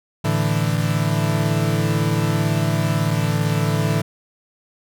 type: chord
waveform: 40% pulse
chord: A suspended fourth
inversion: none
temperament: equal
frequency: 110 / 146.83 / 164.81 Hz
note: A2 / D3 / E3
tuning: 0 / 0 / 0 cents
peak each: -21 dBFS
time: 0.24-4.02 s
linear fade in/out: 10 ms
effects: none